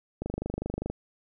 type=click train; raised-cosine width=2 ms; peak=-18 dBFS; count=18; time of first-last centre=0.22-0.9 s; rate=25 Hz; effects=none